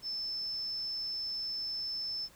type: tone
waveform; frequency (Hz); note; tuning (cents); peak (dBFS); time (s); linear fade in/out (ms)
sine; 5274; E8; 0; -34; 0.02-2.29; 50
effects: pink hiss -59 dBFS RMS until 2.35 s